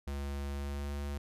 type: tone with pitch glide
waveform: square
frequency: 70.3 to 71.4 Hz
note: C#2 to D2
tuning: +25 to -48 cents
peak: -36 dBFS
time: 0.07-1.18 s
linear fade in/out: 5 ms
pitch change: +27 cents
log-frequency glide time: 0.54-0.93 s
effects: resampled to 32000 Hz